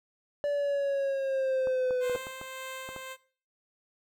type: linear sweep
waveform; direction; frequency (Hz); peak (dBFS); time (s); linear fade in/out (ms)
triangle; down; 580 to 493.9; -24; 0.44-2.16; 0
type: clicks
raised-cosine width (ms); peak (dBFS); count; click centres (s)
1; -27; 8; 1.672 / 1.908 / 2.097 / 2.151 / 2.269 / 2.414 / 2.89 / 2.963
type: tone with tremolo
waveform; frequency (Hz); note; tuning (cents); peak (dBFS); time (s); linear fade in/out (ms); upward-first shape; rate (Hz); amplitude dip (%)
10% pulse; 523.3; C5; 0; -29; 2-3.17; 50; sine; 1.8; 30
effects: noise-tail reverb RT60 0.4 s tail -17 dB re dry